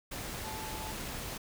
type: tone in noise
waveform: sine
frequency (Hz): 871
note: A5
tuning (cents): -18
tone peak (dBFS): -43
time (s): 0.44-0.92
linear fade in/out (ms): 10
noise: pink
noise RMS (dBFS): -40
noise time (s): 0.11-1.38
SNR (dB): -6
effects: none